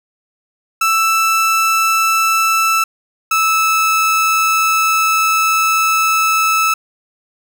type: tone pair in turn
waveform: 30% pulse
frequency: 1322 / 1308.3 Hz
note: E6 / E6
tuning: +5 / -13 cents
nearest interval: unison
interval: 18 cents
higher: first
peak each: -9 dBFS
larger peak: neither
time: 0.81-2.84 / 3.31-6.74 s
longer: second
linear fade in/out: 5 ms
effects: none